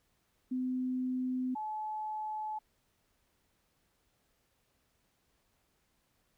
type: tone pair in turn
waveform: sine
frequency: 255 / 859.4 Hz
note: C4 / A5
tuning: -44 / -41 cents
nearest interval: octave + major sixth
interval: 2103 cents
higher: second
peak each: -31 / -35 dBFS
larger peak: first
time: 0.51-1.55 / 1.55-2.59 s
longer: neither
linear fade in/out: 10 ms
effects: pink hiss -75 dBFS RMS until 6.37 s